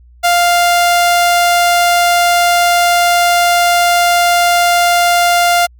sawtooth tone, 698.5 Hz, F5, in tune, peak -4 dBFS, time 0.23-5.67 s, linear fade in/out 20 ms, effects added 60 Hz sine -39 dBFS peak until 5.79 s + MP3 96 kbps

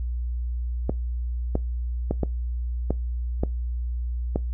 clicks, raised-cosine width 2 ms, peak -10 dBFS, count 7, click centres 0.895 / 1.554 / 2.11 / 2.233 / 2.906 / 3.435 / 4.359 s, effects noise-tail reverb RT60 0.2 s tail -22 dB re dry + added 60 Hz sine -25 dBFS peak until 4.53 s

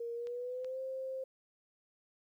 sine tone with pitch glide, 468.7 to 526.1 Hz, A#4 to C5, +9 to +9 cents, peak -37 dBFS, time 0-1.24 s, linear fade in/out 5 ms, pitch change +200 cents, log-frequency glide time 0.14-0.8 s
clicks, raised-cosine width 0.2 ms, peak -37 dBFS, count 2, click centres 0.271 / 0.646 s
effects 12-bit

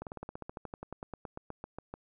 slowing click train, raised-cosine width 1 ms, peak -26 dBFS, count 22, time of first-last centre 0.02-1.94 s, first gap 48 ms, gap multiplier 1.06, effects none

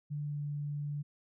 sine tone with pitch glide, 147.1 to 145.92 Hz, D3 to D3, +3 to -11 cents, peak -34 dBFS, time 0.1-1.03 s, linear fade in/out 20 ms, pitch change -14 cents, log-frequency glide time 0.24-0.39 s, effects none

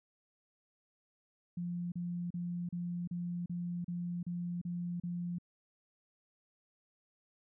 sine tone bursts, 174.61 Hz, F3, in tune, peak -35 dBFS, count 10, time 1.57-5.385 s, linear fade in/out 5 ms, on 350 ms, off 35 ms, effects none

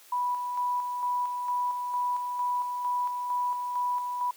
sine tone with tremolo, 984 Hz, B5, 7 cents flat, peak -25 dBFS, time 0.12-4.31 s, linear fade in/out 5 ms, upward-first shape square, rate 2.2 Hz, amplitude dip 40%, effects white hiss -54 dBFS RMS until 4.36 s + high-pass 400 Hz 12 dB/octave

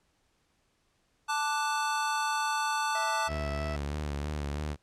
square chord, D major, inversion second, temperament equal, 880 / 1174.7 / 1480 Hz, A5 / D6 / F#6, 0 / 0 / 0 cents, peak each -31 / -34 / -35 dBFS, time 1.28-3.29 s, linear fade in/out 20 ms
harmonic tone, 656 Hz, E5, 9 cents flat, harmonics 1 / 2 / 3 / 4 / 5 / 7 / 8, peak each -37 / -43 / -45 / -49 / -57 / -57 / -54 dBFS, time 2.95-3.76 s, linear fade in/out 2 ms
sawtooth tone with vibrato, 73.42 Hz, D2, in tune, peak -28 dBFS, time 3.27-4.77 s, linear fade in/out 50 ms, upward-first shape sine, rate 3.1 Hz, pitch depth 56 cents each way
effects pink hiss -72 dBFS RMS until 4.82 s + low-pass 9000 Hz 12 dB/octave

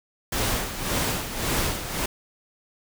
pink noise with tremolo, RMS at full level -24 dBFS, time 0.32-2.06 s, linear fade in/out 5 ms, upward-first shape sine, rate 1.8 Hz, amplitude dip 65%, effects none

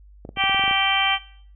clicks, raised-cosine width 2 ms, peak -22 dBFS, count 10, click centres 0.251 / 0.291 / 0.372 / 0.439 / 0.496 / 0.546 / 0.595 / 0.639 / 0.679 / 0.711 s
harmonic tone, 389.9 Hz, G4, 9 cents flat, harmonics 2 / 3 / 4 / 5 / 6 / 7 / 8, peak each -24 / -27 / -30 / -28 / -23 / -29 / -23 dBFS, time 0.36-1.19 s, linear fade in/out 50 ms
effects noise-tail reverb RT60 0.6 s tail -21 dB re dry + added 50 Hz sine -45 dBFS peak until 1.55 s

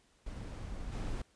brown noise with level steps, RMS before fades -42 / -37 dBFS, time 0.26-1.22 s, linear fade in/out 5 ms, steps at 0.92 s, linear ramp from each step 5 ms, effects pink hiss -69 dBFS RMS until 1.35 s + resampled to 22050 Hz

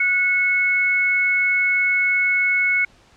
sine tone pair together, 1466 / 2197 Hz, F#6 / C#7, -16 / -16 cents, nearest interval perfect fifth, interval 700 cents, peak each -24 / -16 dBFS, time 0-2.85 s, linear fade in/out 5 ms, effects pink hiss -53 dBFS RMS until 3.16 s + low-pass 6000 Hz 12 dB/octave

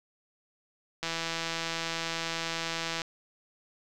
click train, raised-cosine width 0.2 ms, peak -15 dBFS, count 329, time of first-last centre 1.03-3.018 s, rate 165 Hz, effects none

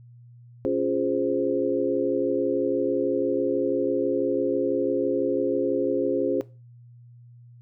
sine chord, Db major seventh, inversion none, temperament equal, 277.2 / 349.2 / 415.3 / 523.3 Hz, Db4 / F4 / Ab4 / C5, 0 / 0 / 0 / 0 cents, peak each -27 dBFS, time 0.65-6.41 s, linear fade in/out 0 ms, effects noise-tail reverb RT60 0.3 s tail -18 dB re dry + added 120 Hz sine -46 dBFS peak until 7.61 s

